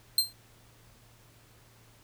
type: tone with exponential decay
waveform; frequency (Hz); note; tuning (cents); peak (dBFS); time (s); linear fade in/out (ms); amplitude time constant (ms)
sawtooth; 4159; C8; -11; -15; 0.18-0.33; 2; 32
effects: added 114 Hz sine -60 dBFS peak until 2.03 s + pink hiss -60 dBFS RMS until 2.03 s